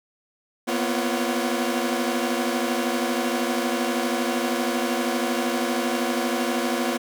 sawtooth tone cluster, 239.4 / 252.1 / 345.8 / 555 / 750 Hz, A#3 / B3 / F4 / C#5 / F#5, +46 / +36 / -17 / +2 / +23 cents, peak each -23 / -25 / -24 / -27 / -30 dBFS, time 0.67-6.98 s, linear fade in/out 20 ms, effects none

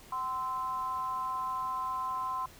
sine tone with amplitude modulation, 1036 Hz, C6, 17 cents flat, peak -28 dBFS, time 0.12-2.46 s, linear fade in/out 5 ms, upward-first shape sine, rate 277 Hz, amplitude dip 70%, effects pink hiss -54 dBFS RMS until 2.59 s

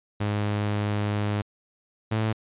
sawtooth tone pair in turn, 103.83 / 109.54 Hz, G#2 / A2, 0 / -7 cents, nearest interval minor second, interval 93 cents, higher second, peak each -20 / -19 dBFS, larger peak second, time 0.2-1.42 / 2.11-2.33 s, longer first, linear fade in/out 10 ms, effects resampled to 8000 Hz

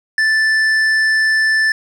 sine tone with hard clipping, 1759 Hz, A6, 1 cent flat, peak -13 dBFS, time 0.18-1.72 s, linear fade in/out 2 ms, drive 7 dB, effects none

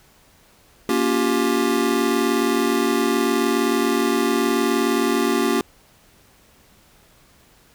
square chord, G half-diminished seventh, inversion first, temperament just, 235.2 / 282.2 / 352.8 / 392 Hz, Bb3 / Db4 / F4 / G4, +16 / +31 / +18 / 0 cents, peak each -24 dBFS, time 0.89-5.61 s, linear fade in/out 2 ms, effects pink hiss -54 dBFS RMS until 7.74 s

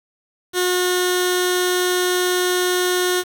15% pulse tone with notch filter, 361.7 Hz, F#4, 39 cents flat, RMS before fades -19 dBFS, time 0.53-3.24 s, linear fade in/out 50 ms, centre 860 Hz, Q 0.75, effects 7-bit

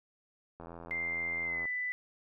click train, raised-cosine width 1 ms, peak -32 dBFS, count 90, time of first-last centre 0.6-1.655 s, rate 84.4 Hz
sine tone with pitch glide, 2093 to 1991.6 Hz, C7 to B6, 0 to +14 cents, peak -32 dBFS, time 0.91-1.92 s, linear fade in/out 0 ms, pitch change -86 cents, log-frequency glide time 1.43-1.66 s
effects none

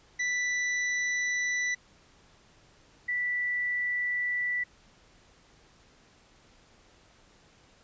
45% pulse / sine tone pair in turn, 1975.5 / 1966.6 Hz, B6 / B6, 0 / -8 cents, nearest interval unison, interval 8 cents, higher first, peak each -27 dBFS, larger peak neither, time 0.19-1.75 / 3.08-4.64 s, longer neither, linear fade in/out 10 ms, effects pink hiss -60 dBFS RMS until 7.83 s + resampled to 16000 Hz

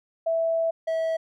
sine / triangle tone pair in turn, 658 / 649.7 Hz, E5 / E5, -3 / -25 cents, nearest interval unison, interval 22 cents, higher first, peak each -21 dBFS, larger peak neither, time 0.26-0.71 / 0.87-1.17 s, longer first, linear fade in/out 10 ms, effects none

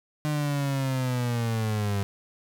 35% pulse linear sweep, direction down, 151.9 to 98.3 Hz, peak -23 dBFS, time 0.25-2.03 s, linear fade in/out 0 ms, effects none

